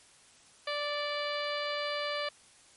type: harmonic tone with a mistuned harmonic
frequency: 586 Hz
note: D5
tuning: 4 cents flat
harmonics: 1 / 2 / 3 / 4 / 5 / 6 / 7 / 8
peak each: -35 / -38 / -40 / -41 / -42 / -43 / -43 / -44 dBFS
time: 0.67-2.29 s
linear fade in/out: 5 ms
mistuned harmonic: 4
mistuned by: -17 cents
effects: white hiss -59 dBFS RMS until 2.76 s + MP3 48 kbps